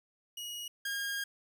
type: tone pair in turn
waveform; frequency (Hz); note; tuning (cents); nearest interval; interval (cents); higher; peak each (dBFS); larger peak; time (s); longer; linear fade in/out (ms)
sawtooth; 2896 / 1622.3; F#7 / G#6; -38 / -41; minor seventh; 1003; first; -36 / -30; second; 0.37-0.68 / 0.85-1.24; second; 5
effects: 12-bit